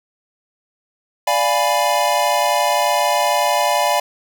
square chord, D diminished seventh, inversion none, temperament equal, 587.3 / 698.5 / 830.6 / 987.8 Hz, D5 / F5 / Ab5 / Cb6, 0 / 0 / 0 / 0 cents, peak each -21 dBFS, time 1.27-4 s, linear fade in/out 5 ms, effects none

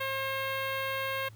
10% pulse tone with notch filter, 536 Hz, C5, 42 cents sharp, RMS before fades -33 dBFS, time 0-1.29 s, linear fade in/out 10 ms, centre 7600 Hz, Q 0.76, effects added 109 Hz sine -48 dBFS peak until 1.35 s + pink hiss -61 dBFS RMS until 1.35 s

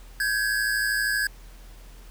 square tone pair together, 1562.4 / 1675 Hz, G6 / G#6, -6 / +14 cents, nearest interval minor second, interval 120 cents, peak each -28 / -25 dBFS, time 0.2-1.27 s, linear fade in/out 2 ms, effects added 41 Hz sine -43 dBFS peak until 2.1 s + pink hiss -53 dBFS RMS until 2.1 s

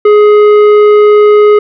triangle tone with tanh clipping, 418.6 Hz, G#4, 14 cents sharp, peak -3 dBFS, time 0.05-1.59 s, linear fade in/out 5 ms, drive 14 dB, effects none

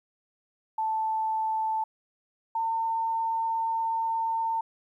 sine tone pair in turn, 880 / 904.2 Hz, A5 / A5, 0 / +47 cents, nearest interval unison, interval 47 cents, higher second, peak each -25 dBFS, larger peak neither, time 0.78-1.84 / 2.55-4.61 s, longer second, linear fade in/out 5 ms, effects 11-bit

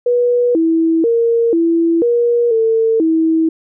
sine tone with pitch steps, 486.2 / 326.6 / 464.1 / 333.3 / 475.3 / 449.7 / 322.8 Hz, B4 / E4 / A#4 / E4 / A#4 / A4 / E4, -27 / -16 / -8 / +19 / +34 / +38 / -36 cents, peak -10 dBFS, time 0.06-3.49 s, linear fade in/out 5 ms, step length 490 ms, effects none

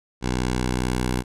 10% pulse tone with low-pass filter sweep, 62.3 Hz, B1, 16 cents sharp, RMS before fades -24 dBFS, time 0.21-1.24 s, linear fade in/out 50 ms, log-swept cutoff 7300 to 11000 Hz, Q 1.2, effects none

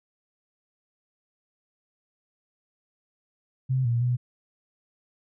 sine tone with pitch steps, 130.3 / 118.3 / 123.3 Hz, C3 / A#2 / B2, -7 / +26 / -2 cents, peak -21 dBFS, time 3.69-4.17 s, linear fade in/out 20 ms, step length 160 ms, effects none

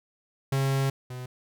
45% pulse tone pair in turn, 135.7 / 126.01 Hz, C#3 / B2, -36 / +35 cents, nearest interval minor second, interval 129 cents, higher first, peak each -23 / -35 dBFS, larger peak first, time 0.52-0.9 / 1.1-1.26 s, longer first, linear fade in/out 5 ms, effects none

